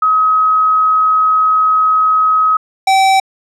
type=tone pair in turn; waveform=sine / square; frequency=1271 / 770.6 Hz; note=D#6 / G5; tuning=+36 / -30 cents; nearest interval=major sixth; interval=866 cents; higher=first; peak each=-8 dBFS; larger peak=neither; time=0.02-2.57 / 2.87-3.2 s; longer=first; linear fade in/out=5 ms; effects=low-pass 8000 Hz 12 dB/octave